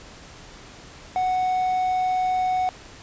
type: tone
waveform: triangle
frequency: 740 Hz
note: F#5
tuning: in tune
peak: -18 dBFS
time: 1.16-2.69 s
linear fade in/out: 0 ms
effects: pink hiss -44 dBFS RMS until 3.02 s + resampled to 16000 Hz